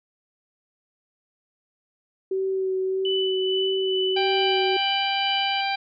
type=tone with vibrato; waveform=sine; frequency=380 Hz; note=F#4; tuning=46 cents sharp; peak=-22 dBFS; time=2.31-4.77 s; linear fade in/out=5 ms; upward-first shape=sine; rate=1.6 Hz; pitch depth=15 cents each way
type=tone with tremolo; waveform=sine; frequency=2987 Hz; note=F#7; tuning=16 cents sharp; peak=-24 dBFS; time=3.05-5.61 s; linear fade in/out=2 ms; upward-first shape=sine; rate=2.3 Hz; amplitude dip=40%
type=harmonic tone; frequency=788 Hz; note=G5; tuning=9 cents sharp; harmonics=1 / 2 / 3 / 4 / 5 / 6; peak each=-25 / -33 / -29 / -34 / -35 / -35 dBFS; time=4.16-5.76 s; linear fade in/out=10 ms
effects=none